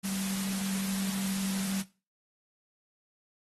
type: tone in noise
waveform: sine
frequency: 193.1 Hz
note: G3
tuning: 26 cents flat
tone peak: -32 dBFS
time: 0.03-1.83 s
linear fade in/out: 20 ms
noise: white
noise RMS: -37 dBFS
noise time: 0.03-1.83 s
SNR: +2 dB
effects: noise-tail reverb RT60 0.3 s tail -17 dB re dry + AAC 32 kbps